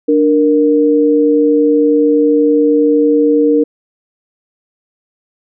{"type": "tone pair together", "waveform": "sine", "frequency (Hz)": [295.2, 466.2], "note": ["D4", "A#4"], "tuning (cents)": [9, 0], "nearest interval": "minor sixth", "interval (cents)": 791, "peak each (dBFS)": -10, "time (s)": [0.08, 3.64], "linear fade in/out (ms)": 10, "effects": []}